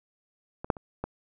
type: clicks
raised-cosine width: 1 ms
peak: -22 / -8 / -28 / -17 dBFS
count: 4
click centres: 0.645 / 0.702 / 0.768 / 1.04 s
effects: none